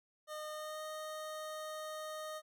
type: tone with pitch glide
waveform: 25% pulse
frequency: 611 to 619.5 Hz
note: D#5 to D#5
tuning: -32 to -8 cents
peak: -38 dBFS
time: 0.27-2.42 s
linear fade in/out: 50 ms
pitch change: +24 cents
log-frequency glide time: 0.52-0.83 s
effects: none